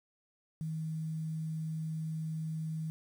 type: tone with quantisation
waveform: sine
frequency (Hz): 158.6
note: D#3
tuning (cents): +33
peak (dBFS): -34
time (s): 0.61-2.9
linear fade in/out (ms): 0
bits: 10
effects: none